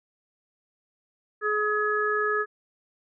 harmonic tone, 422.4 Hz, G#4, 29 cents sharp, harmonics 1 / 3 / 4, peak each -27 / -27 / -27 dBFS, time 1.41-2.46 s, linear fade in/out 50 ms, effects none

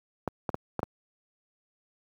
clicks, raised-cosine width 1 ms, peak -14 dBFS, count 5, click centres 0.277 / 0.492 / 0.544 / 0.793 / 0.831 s, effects high-pass 80 Hz 12 dB/octave + 9-bit

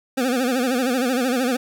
25% pulse tone with vibrato, 252.7 Hz, B3, 40 cents sharp, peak -15 dBFS, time 0.17-1.57 s, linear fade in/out 10 ms, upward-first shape sine, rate 13 Hz, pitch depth 110 cents each way, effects none

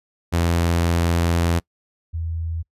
sawtooth / sine tone pair in turn, 84.9 / 82.29 Hz, F2 / E2, -48 / -2 cents, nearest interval minor second, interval 54 cents, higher first, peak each -13 / -23 dBFS, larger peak first, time 0.32-1.6 / 2.13-2.63 s, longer first, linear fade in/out 20 ms, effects noise-tail reverb RT60 0.1 s tail -25 dB re dry + resampled to 32000 Hz

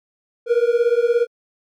triangle beating tone pair, 466.2 / 483.2 Hz, A#4 / B4, 0 / -38 cents, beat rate 17 Hz, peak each -15 dBFS, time 0.46-1.27 s, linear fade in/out 50 ms, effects MP3 96 kbps

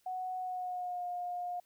sine tone with pitch glide, 740 to 711.9 Hz, F#5 to F5, 0 to +33 cents, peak -35 dBFS, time 0.06-1.6 s, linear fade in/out 5 ms, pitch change -67 cents, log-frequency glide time 0.38-1.05 s, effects white hiss -72 dBFS RMS until 1.65 s

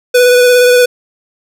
square tone with vibrato, 493.9 Hz, B4, in tune, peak -5 dBFS, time 0.14-0.86 s, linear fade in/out 10 ms, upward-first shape sine, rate 17 Hz, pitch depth 17 cents each way, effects none

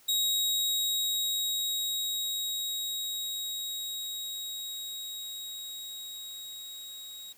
sawtooth tone with level ramp, 3799 Hz, A#7, 32 cents sharp, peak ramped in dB -22 to -39 dBFS, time 0.08-7.33 s, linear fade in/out 10 ms, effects white hiss -59 dBFS RMS until 7.37 s

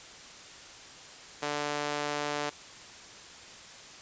sawtooth tone with high-pass filter, 147 Hz, D3, 2 cents sharp, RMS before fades -33 dBFS, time 1.42-2.5 s, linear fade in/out 10 ms, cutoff 510 Hz, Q 0.79, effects white hiss -48 dBFS RMS until 4.01 s + resampled to 16000 Hz

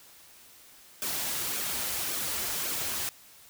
white noise with flanger, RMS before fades -32 dBFS, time 1.02-3.09 s, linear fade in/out 0 ms, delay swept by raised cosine 1 to 7 ms, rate 1.8 Hz, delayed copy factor -0.55, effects white hiss -54 dBFS RMS until 3.49 s

